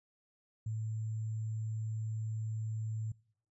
sine tone with sample-and-hold, 110 Hz, A2, in tune, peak -34 dBFS, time 0.66-3.12 s, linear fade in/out 5 ms, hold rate 7350 Hz, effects noise-tail reverb RT60 0.7 s tail -26 dB re dry + resampled to 24000 Hz

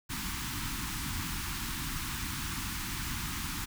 pink band-stop noise, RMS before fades -36 dBFS, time 0.09-3.66 s, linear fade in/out 20 ms, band 320 to 910 Hz, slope 48 dB/octave, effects none

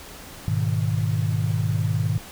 sine chord, G# minor, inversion none, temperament equal, 103.83 / 123.47 / 155.56 Hz, G#2 / B2 / D#3, 0 / 0 / 0 cents, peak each -23 / -26 / -25 dBFS, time 0.48-2.18 s, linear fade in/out 0 ms, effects pink hiss -41 dBFS RMS until 2.31 s

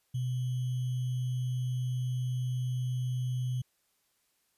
sine tone with sample-and-hold, 125.9 Hz, B2, 34 cents sharp, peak -29 dBFS, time 0.14-3.62 s, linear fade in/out 10 ms, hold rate 3150 Hz, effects white hiss -74 dBFS RMS until 4.57 s + resampled to 32000 Hz

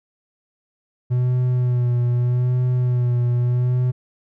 triangle tone with vibrato, 123.47 Hz, B2, in tune, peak -14 dBFS, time 1.1-3.92 s, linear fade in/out 20 ms, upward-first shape sine, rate 0.81 Hz, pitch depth 31 cents each way, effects none

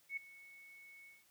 sine tone with ADSR envelope, 2210 Hz, C#7, 6 cents flat, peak -36 dBFS, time 0.09-1.25 s, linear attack 78 ms, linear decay 9 ms, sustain -19 dB, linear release 180 ms, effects white hiss -70 dBFS RMS until 1.3 s

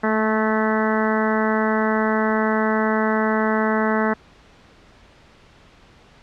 harmonic tone with a mistuned harmonic, 217.6 Hz, A3, 19 cents flat, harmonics 1 / 2 / 3 / 4 / 5 / 6 / 7 / 8 / 9, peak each -21 / -24 / -26 / -27 / -28 / -29 / -29 / -30 / -31 dBFS, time 0.03-4.14 s, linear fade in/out 10 ms, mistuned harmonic 1, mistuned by +16 cents, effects pink hiss -50 dBFS RMS until 6.22 s + low-pass 4000 Hz 12 dB/octave

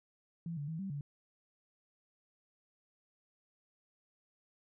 sine tone with pitch steps, 167.6 / 144.4 / 161 / 194.1 / 143.4 Hz, E3 / D3 / E3 / G3 / D3, +29 / -29 / -41 / -17 / -41 cents, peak -37 dBFS, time 0.46-1.01 s, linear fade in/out 2 ms, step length 110 ms, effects none

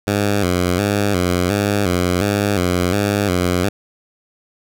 10% pulse tone with vibrato, 95.5 Hz, G2, 45 cents flat, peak -7 dBFS, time 0.07-3.69 s, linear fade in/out 5 ms, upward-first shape square, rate 1.4 Hz, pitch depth 110 cents each way, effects none

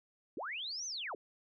sine linear two-way sweep, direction up then down, 236.8 to 6272 to 306.8 Hz, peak -38 dBFS, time 0.37-1.15 s, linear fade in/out 2 ms, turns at 0.86 s, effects none

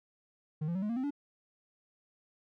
triangle tone with pitch steps, 154 / 170.87 / 189.6 / 210.4 / 233.4 / 259 / 287.4 Hz, D#3 / F3 / F#3 / G#3 / A#3 / C4 / D4, -17 / -38 / +43 / +23 / +2 / -17 / -37 cents, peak -29 dBFS, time 0.61-1.107 s, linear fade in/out 10 ms, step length 71 ms, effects none

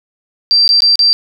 sine tone with dropouts, 4700 Hz, D8, 1 cent sharp, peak -6 dBFS, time 0.51-1.13 s, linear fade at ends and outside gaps 0 ms, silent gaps 0.678-0.691 / 0.805-0.821 / 0.956-0.992 s, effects none

